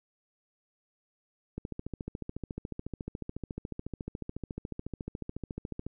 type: click train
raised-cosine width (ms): 3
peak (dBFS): -23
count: 61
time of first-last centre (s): 1.58-5.866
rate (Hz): 14
effects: none